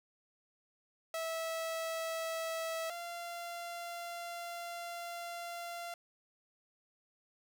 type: tone pair in turn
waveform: sawtooth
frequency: 652 / 689.4 Hz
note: E5 / F5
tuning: -19 / -23 cents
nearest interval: minor second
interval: 96 cents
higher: second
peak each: -32 / -37 dBFS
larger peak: first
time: 1.14-2.9 / 2.9-5.94 s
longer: second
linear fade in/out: 2 ms
effects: none